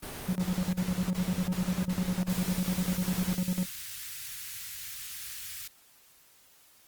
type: noise bursts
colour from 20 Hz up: pink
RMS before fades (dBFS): -40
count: 9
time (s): 0.02-3.352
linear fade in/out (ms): 10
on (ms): 340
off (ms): 34
type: tone with tremolo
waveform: triangle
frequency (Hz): 182.2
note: F#3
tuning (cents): -26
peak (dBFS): -23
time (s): 0.28-3.66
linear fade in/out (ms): 10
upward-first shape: square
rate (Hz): 10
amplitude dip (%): 80
type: band-stop noise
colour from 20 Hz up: white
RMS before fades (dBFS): -41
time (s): 2.29-5.68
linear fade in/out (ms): 10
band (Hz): 140 to 1500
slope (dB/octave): 24
effects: white hiss -60 dBFS RMS until 6.87 s + Opus 32 kbps